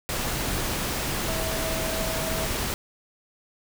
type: tone in noise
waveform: sine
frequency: 647 Hz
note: E5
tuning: 32 cents flat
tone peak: -32 dBFS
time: 1.28-2.46 s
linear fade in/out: 0 ms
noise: pink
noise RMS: -28 dBFS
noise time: 0.09-2.74 s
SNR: -7 dB
effects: none